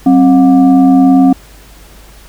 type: tone with frequency modulation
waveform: sine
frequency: 266.3 Hz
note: C4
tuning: 31 cents sharp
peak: -3 dBFS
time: 0.06-1.33 s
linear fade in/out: 5 ms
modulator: 455 Hz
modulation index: 0.59
effects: added 50 Hz sine -37 dBFS peak until 2.28 s + pink hiss -40 dBFS RMS until 2.28 s